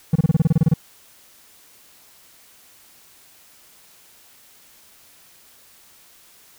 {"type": "tone bursts", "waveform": "triangle", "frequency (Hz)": 159.8, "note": "D#3", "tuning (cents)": 47, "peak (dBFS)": -9, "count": 12, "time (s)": [0.13, 0.739], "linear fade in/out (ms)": 5, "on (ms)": 26, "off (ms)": 27, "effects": ["white hiss -51 dBFS RMS until 6.58 s"]}